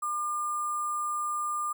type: tone with sample-and-hold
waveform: sine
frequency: 1200 Hz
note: D6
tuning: 37 cents sharp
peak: -28 dBFS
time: 0.02-1.73 s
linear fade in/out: 10 ms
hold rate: 8820 Hz
effects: none